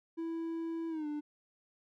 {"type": "tone with pitch glide", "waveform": "triangle", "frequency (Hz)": [329.6, 297.1], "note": ["E4", "D4"], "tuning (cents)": [0, 20], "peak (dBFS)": -33, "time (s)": [0.17, 1.21], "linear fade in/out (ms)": 20, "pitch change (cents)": -180, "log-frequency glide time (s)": [0.89, 1.07], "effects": []}